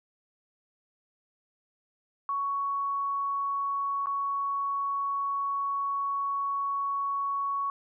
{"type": "tone with dropouts", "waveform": "sine", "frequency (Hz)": 1115, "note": "C#6", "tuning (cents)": 10, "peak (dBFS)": -27, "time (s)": [2.29, 7.7], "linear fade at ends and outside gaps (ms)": 1, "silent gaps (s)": [4.059, 4.069], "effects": []}